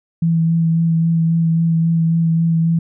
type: tone with vibrato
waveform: sine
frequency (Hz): 164.81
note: E3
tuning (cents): 0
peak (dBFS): -12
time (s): 0.22-2.79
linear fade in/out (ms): 5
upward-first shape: sine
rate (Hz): 3.7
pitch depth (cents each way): 16
effects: none